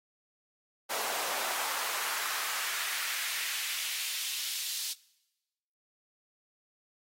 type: noise with high-pass filter sweep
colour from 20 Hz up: pink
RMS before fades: -35 dBFS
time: 0.89-4.94 s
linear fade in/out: 20 ms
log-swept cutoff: 630 to 4200 Hz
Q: 1.3
effects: noise-tail reverb RT60 1.0 s tail -22 dB re dry + AAC 48 kbps